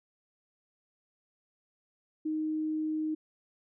sine tone, 311.1 Hz, D#4, in tune, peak -29 dBFS, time 2.25-3.15 s, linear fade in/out 10 ms, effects none

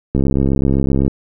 click train, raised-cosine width 3 ms, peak -3 dBFS, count 64, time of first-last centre 0.15-1.079 s, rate 67.8 Hz, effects none

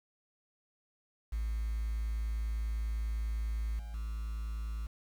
triangle tone with level steps, 55 Hz, A1, in tune, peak -28 / -37 / -32 dBFS, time 1.32-4.87 s, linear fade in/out 10 ms, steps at 3.79 / 3.94 s, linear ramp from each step 2 ms, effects tanh soft clip ceiling -28 dBFS + 9-bit

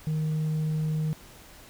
sine tone, 155.56 Hz, D#3, in tune, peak -22 dBFS, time 0.07-1.13 s, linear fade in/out 0 ms, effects tanh soft clip ceiling -24 dBFS + pink hiss -50 dBFS RMS until 1.69 s

